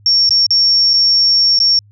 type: tone with dropouts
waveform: sine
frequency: 5490 Hz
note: F8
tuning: 31 cents flat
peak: -8 dBFS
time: 0.06-1.79 s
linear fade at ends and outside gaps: 1 ms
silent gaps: 0.292-0.307 / 0.465-0.506 / 0.934-0.938 / 1.59-1.601 s
effects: added 103 Hz sine -43 dBFS peak until 1.91 s